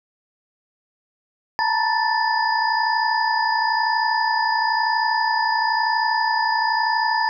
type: tone cluster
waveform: sine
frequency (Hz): 864 / 896 / 957 / 1760 / 4923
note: A5 / A5 / A#5 / A6 / D#8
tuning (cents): -32 / +31 / +45 / 0 / -19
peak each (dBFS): -28 / -22 / -23 / -23 / -29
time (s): 1.59-7.29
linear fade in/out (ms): 0
effects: none